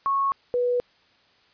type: tone pair in turn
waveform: sine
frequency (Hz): 1100 / 490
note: C#6 / B4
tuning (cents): -14 / -14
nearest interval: octave + major second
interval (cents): 1400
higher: first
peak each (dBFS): -20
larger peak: neither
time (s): 0.06-0.32 / 0.54-0.8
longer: neither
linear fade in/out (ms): 0
effects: white hiss -60 dBFS RMS until 1.53 s + resampled to 11025 Hz